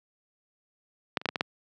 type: clicks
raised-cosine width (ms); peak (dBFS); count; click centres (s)
0.3; -8 / -25 / -11 / -10 / -15 / -8; 6; 1.172 / 1.215 / 1.257 / 1.289 / 1.358 / 1.409
effects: high-pass 150 Hz 12 dB/octave